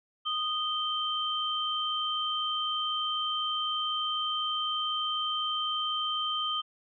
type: tone pair together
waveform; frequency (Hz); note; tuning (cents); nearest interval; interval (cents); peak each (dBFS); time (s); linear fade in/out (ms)
sine; 1239 / 3122; D#6 / G7; -8 / -8; octave + major third; 1600; -32 / -30; 0.25-6.62; 20
effects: none